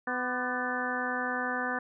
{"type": "harmonic tone with a mistuned harmonic", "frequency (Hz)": 250.6, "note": "B3", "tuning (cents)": 25, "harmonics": [1, 2, 3, 4, 5, 6, 7], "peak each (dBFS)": [-37, -38, -37, -39, -38, -35, -35], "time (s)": [0.07, 1.79], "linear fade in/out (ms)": 5, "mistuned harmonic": 5, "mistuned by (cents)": -69, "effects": []}